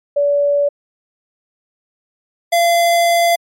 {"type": "tone pair in turn", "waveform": ["sine", "square"], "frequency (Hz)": [574, 684.5], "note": ["D5", "F5"], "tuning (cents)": [-40, -35], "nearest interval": "minor third", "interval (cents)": 305, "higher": "second", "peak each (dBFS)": -11, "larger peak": "neither", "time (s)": [[0.16, 0.69], [2.52, 3.36]], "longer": "second", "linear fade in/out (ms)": 10, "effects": ["MP3 64 kbps"]}